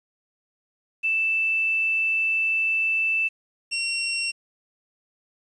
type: tone pair in turn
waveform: sine / 25% pulse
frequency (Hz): 2647 / 2734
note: E7 / F7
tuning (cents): +7 / -37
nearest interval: minor second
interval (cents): 56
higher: second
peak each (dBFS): -20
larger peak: neither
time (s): 1.03-3.29 / 3.71-4.32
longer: first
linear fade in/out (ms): 20
effects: resampled to 24000 Hz + 9-bit